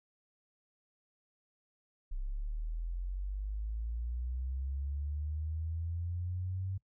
sine linear sweep, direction up, 32.05 to 96.1 Hz, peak -34 dBFS, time 2.11-6.78 s, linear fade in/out 10 ms, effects noise-tail reverb RT60 0.1 s tail -21 dB re dry

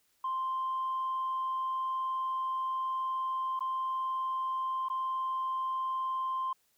sine tone with dropouts, 1046.5 Hz, C6, in tune, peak -29 dBFS, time 0.24-6.53 s, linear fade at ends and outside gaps 5 ms, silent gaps 3.593-3.606 / 4.886-4.899 s, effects tanh soft clip ceiling -27 dBFS + white hiss -72 dBFS RMS until 6.77 s

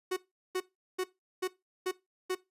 45% pulse tone bursts, 370 Hz, F#4, in tune, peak -29 dBFS, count 6, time 0.11-2.352 s, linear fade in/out 10 ms, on 57 ms, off 380 ms, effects noise-tail reverb RT60 0.2 s tail -18 dB re dry + resampled to 32000 Hz

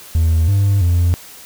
triangle tone with pitch steps, 81.2 / 99.6 / 86.7 Hz, E2 / G2 / F2, -26 / +28 / -12 cents, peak -8 dBFS, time 0.15-1.14 s, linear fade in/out 0 ms, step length 330 ms, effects tanh soft clip ceiling -5 dBFS + white hiss -38 dBFS RMS until 1.45 s

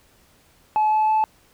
sine tone with pitch steps, 858 / 863.5 / 869 Hz, A5 / A5 / A5, -44 / -33 / -22 cents, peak -14 dBFS, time 0.76-1.24 s, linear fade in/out 0 ms, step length 160 ms, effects tanh soft clip ceiling -14 dBFS + pink hiss -57 dBFS RMS until 1.53 s

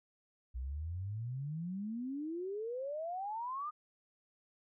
sine exponential sweep, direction up, 59.7 to 1244.5 Hz, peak -37 dBFS, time 0.54-3.71 s, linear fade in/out 20 ms, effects none

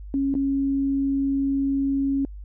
sine tone with dropouts, 274.6 Hz, C#4, 16 cents flat, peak -20 dBFS, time 0.14-2.25 s, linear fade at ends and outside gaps 1 ms, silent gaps 0.341-0.351 s, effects added 50 Hz sine -35 dBFS peak until 2.44 s

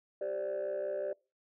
sine chord, G suspended fourth, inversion none, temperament just, 392 / 522.7 / 588 Hz, G4 / C5 / D5, 0 / -2 / +2 cents, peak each -38 / -38 / -33 dBFS, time 0.21-1.13 s, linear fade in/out 5 ms, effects noise-tail reverb RT60 0.3 s tail -25 dB re dry + tanh soft clip ceiling -29 dBFS

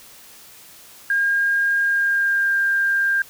sine tone with pitch glide, 1616 to 1595.6 Hz, G#6 to G6, -48 to +30 cents, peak -16 dBFS, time 1.1-3.22 s, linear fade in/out 2 ms, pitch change -22 cents, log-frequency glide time 1.82-2.55 s, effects white hiss -45 dBFS RMS until 3.29 s

